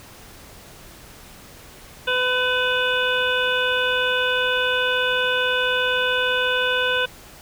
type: harmonic tone with a mistuned harmonic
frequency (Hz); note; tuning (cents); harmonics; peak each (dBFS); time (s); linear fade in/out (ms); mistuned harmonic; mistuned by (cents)
503; B4; +32; 1 / 2 / 3 / 5 / 6 / 7; -24 / -29 / -22 / -28 / -27 / -28; 2.07-7.06; 10; 6; -46
effects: pink hiss -44 dBFS RMS until 7.41 s